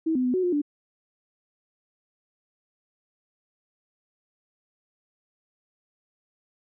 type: tone with pitch steps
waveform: sine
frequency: 321.8 / 254 / 250.3 / 370 / 355.8 / 292.3 Hz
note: E4 / B3 / B3 / F#4 / F4 / D4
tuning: -42 / +49 / +23 / 0 / +32 / -8 cents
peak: -21 dBFS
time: 0.06-0.618 s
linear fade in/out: 10 ms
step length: 93 ms
effects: none